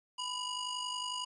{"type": "ring-modulated tone", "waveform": "sawtooth", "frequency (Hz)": 1943, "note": "B6", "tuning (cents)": -29, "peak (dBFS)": -29, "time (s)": [0.18, 1.25], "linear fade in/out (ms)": 10, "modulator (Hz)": 946, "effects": ["resampled to 22050 Hz"]}